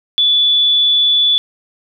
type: tone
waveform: sine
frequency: 3455 Hz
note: A7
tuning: 32 cents flat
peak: -9 dBFS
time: 0.18-1.38 s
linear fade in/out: 0 ms
effects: none